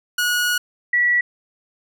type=tone pair in turn; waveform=sawtooth / sine; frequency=1455 / 1942.2 Hz; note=F#6 / B6; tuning=-29 / -29 cents; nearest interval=perfect fourth; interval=500 cents; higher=second; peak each=-14 dBFS; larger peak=neither; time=0.18-0.58 / 0.93-1.21 s; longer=first; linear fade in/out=5 ms; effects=none